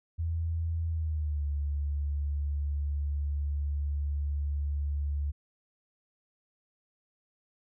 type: tone with pitch glide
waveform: sine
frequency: 82.41 to 72.16 Hz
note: E2 to D2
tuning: 0 to -30 cents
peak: -28 dBFS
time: 0.18-5.32 s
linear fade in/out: 20 ms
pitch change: -230 cents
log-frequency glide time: 0.88-1.45 s
effects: none